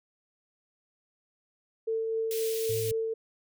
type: tone with tremolo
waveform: sine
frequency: 447.8 Hz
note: A4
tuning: 30 cents sharp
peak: -26 dBFS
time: 1.87-3.14 s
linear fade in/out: 10 ms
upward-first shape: triangle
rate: 3.9 Hz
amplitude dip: 30%
type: high-pass noise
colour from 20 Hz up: white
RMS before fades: -38 dBFS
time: 2.31-2.91 s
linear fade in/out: 0 ms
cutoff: 2300 Hz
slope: 24 dB/octave
type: tone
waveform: sine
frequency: 110 Hz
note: A2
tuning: in tune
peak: -34 dBFS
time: 2.69-2.92 s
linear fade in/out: 5 ms
effects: none